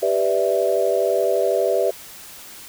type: chord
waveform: sine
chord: E minor seventh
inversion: first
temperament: equal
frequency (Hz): 392 / 493.9 / 587.3 / 659.3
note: G4 / B4 / D5 / E5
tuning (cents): 0 / 0 / 0 / 0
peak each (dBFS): -22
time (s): 0.02-1.91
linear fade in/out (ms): 10
effects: white hiss -40 dBFS RMS until 2.68 s